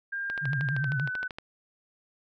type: tone with pitch glide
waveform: sine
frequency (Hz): 1602 to 1503.4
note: G6 to F#6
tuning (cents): +37 to +27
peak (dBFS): -30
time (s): 0.12-1.28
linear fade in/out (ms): 10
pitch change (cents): -110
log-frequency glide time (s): 0.7-0.97
type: click train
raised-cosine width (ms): 0.3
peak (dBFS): -21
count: 15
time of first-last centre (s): 0.3-1.385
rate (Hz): 12.9
type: tone with vibrato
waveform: sine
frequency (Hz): 138.59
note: C#3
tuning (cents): 0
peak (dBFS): -27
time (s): 0.41-1.1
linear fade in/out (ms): 50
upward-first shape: triangle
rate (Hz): 10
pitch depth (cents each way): 190
effects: none